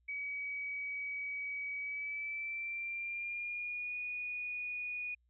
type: tone with pitch glide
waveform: sine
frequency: 2271 to 2462 Hz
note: C#7 to D#7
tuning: +41 to -19 cents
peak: -37 dBFS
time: 0.08-5.15 s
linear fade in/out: 10 ms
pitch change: +140 cents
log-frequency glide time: 1.78-3.96 s
effects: added 60 Hz sine -70 dBFS peak until 5.29 s